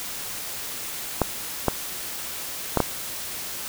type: clicks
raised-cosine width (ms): 1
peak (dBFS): -4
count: 4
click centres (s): 1.217 / 1.683 / 2.773 / 2.803
effects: white hiss -33 dBFS RMS until 3.68 s